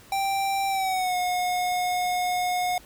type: tone with pitch glide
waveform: square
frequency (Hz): 784 to 723.1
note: G5 to F#5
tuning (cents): 0 to -40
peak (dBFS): -24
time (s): 0.12-2.78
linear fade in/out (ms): 2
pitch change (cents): -140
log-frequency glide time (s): 0.68-1.16
effects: pink hiss -51 dBFS RMS until 2.85 s